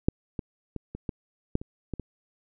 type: clicks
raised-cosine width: 3 ms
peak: -7 / -18 / -20 / -23 / -17 / -11 / -25 / -19 / -22 dBFS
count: 9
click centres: 0.085 / 0.392 / 0.763 / 0.95 / 1.092 / 1.554 / 1.615 / 1.937 / 1.997 s
effects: none